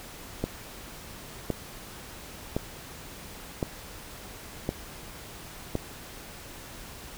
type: click train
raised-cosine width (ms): 2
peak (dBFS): -13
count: 6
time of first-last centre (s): 0.44-5.753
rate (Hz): 0.941
effects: pink hiss -44 dBFS RMS until 7.17 s